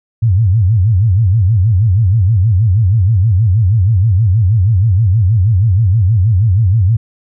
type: tone with vibrato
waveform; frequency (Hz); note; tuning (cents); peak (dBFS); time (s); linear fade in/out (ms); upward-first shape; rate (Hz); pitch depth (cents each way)
sine; 101.7; G#2; -36; -7; 0.22-6.97; 10; sine; 6.3; 250
effects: none